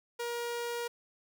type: tone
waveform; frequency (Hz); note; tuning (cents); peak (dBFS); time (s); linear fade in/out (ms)
sawtooth; 474.6; A#4; +31; -30; 0.19-0.88; 10
effects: 12-bit